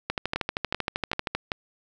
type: two click trains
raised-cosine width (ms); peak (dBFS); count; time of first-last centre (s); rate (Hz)
0.3; -10 / -10; 4 / 17; 0.36-1.518 / 0.1-1.35; 2.59 / 12.8
effects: none